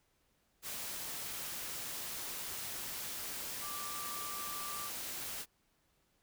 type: tone in noise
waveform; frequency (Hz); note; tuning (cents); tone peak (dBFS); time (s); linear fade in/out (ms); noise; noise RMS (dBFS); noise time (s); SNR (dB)
sine; 1174.7; D6; 0; -44; 3.6-4.91; 50; white; -42; 0.62-5.46; -5
effects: pink hiss -75 dBFS RMS until 6.22 s